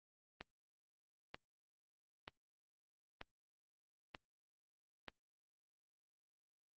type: click train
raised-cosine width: 0.3 ms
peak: -30 dBFS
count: 6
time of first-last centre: 0.41-5.083 s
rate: 1.07 Hz
effects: Opus 24 kbps